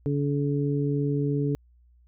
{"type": "harmonic tone", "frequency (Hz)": 143, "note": "D3", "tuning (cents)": -46, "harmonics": [1, 2, 3], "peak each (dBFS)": [-25, -28, -30], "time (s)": [0.06, 1.55], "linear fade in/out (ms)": 0, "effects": ["added 60 Hz sine -55 dBFS peak until 2.07 s"]}